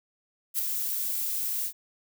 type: noise with ADSR envelope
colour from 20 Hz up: violet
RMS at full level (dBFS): -25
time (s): 0.54-1.73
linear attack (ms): 46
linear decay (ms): 9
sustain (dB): -5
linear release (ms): 75
effects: none